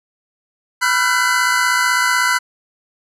square tone cluster, 988 / 1363 / 1481 / 1537 / 2018 Hz, B5 / F6 / F#6 / G6 / B6, 0 / -43 / +1 / -35 / +37 cents, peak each -21 dBFS, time 0.81-2.39 s, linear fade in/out 20 ms, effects low-pass 12000 Hz 12 dB/octave

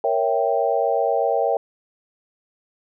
sine chord, A# diminished seventh, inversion none, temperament equal, 466.2 / 554.4 / 659.3 / 784 Hz, A#4 / C#5 / E5 / G5, 0 / 0 / 0 / 0 cents, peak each -23 dBFS, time 0.04-1.57 s, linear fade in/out 2 ms, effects none

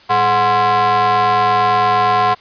square ring-modulated tone, 155.56 Hz, D#3, in tune, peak -9 dBFS, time 0.09-2.35 s, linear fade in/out 20 ms, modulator 889 Hz, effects white hiss -45 dBFS RMS until 2.4 s + resampled to 11025 Hz

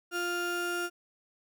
35% pulse tone pair together, 350.2 / 1401 Hz, F4 / F6, +5 / +5 cents, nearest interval 2 octaves, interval 2400 cents, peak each -32 / -32 dBFS, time 0.11-0.9 s, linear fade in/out 50 ms, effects none

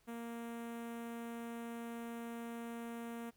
sawtooth tone with notch filter, 233.1 Hz, A#3, in tune, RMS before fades -45 dBFS, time 0.07-3.31 s, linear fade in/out 20 ms, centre 4700 Hz, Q 0.74, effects pink hiss -73 dBFS RMS until 3.36 s

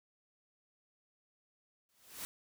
white noise with exponential growth, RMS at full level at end -40 dBFS, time 1.89-2.25 s, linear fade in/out 0 ms, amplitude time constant 78 ms, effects none

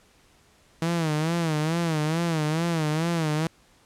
sawtooth tone with vibrato, 160.9 Hz, E3, 42 cents flat, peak -19 dBFS, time 0.82-3.47 s, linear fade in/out 2 ms, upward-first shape sine, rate 2.3 Hz, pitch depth 110 cents each way, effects pink hiss -59 dBFS RMS until 3.85 s + low-pass 10000 Hz 12 dB/octave

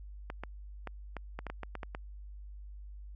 clicks, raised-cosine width 0.5 ms, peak -24 dBFS, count 11, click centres 0.301 / 0.436 / 0.873 / 1.167 / 1.39 / 1.467 / 1.5 / 1.633 / 1.753 / 1.832 / 1.949 s, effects added 50 Hz sine -44 dBFS peak until 3.15 s

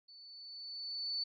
sine tone with level ramp, 4487 Hz, C#8, 20 cents sharp, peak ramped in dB -54 to -33 dBFS, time 0.08-1.24 s, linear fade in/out 10 ms, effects none

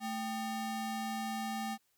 square ring-modulated tone, 503 Hz, B4, 32 cents sharp, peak -33 dBFS, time 0-1.78 s, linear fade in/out 50 ms, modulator 283 Hz, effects white hiss -75 dBFS RMS until 1.97 s

